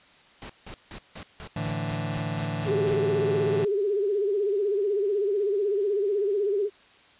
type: noise bursts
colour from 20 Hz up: pink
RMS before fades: -40 dBFS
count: 11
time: 0.42-2.945 s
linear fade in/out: 0 ms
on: 75 ms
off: 170 ms
type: chord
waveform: sawtooth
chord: A suspended fourth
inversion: none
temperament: just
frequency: 110 / 146.67 / 165 Hz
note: A2 / D3 / E3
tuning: 0 / -2 / +2 cents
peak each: -28 dBFS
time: 1.56-3.65 s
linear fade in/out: 5 ms
type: tone with vibrato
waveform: sine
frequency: 404.5 Hz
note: G#4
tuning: 46 cents flat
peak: -22 dBFS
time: 2.65-6.7 s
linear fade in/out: 50 ms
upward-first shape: sine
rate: 16 Hz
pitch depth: 95 cents each way
effects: white hiss -55 dBFS RMS until 7.19 s + resampled to 8000 Hz